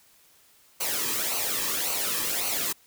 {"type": "noise with flanger", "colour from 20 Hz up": "white", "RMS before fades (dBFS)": -28, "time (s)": [0.8, 2.73], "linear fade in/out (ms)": 10, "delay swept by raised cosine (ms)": [0.57, 1.41], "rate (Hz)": 1.8, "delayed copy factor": -0.65, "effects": ["white hiss -59 dBFS RMS until 2.86 s"]}